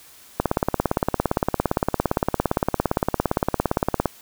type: click train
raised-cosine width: 1 ms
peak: -4 dBFS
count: 65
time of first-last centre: 0.4-4.057 s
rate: 17.5 Hz
effects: white hiss -48 dBFS RMS until 4.21 s